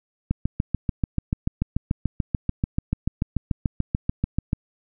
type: click train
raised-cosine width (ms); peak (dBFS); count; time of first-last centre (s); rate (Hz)
5; -9; 30; 0.31-4.531; 6.87
effects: none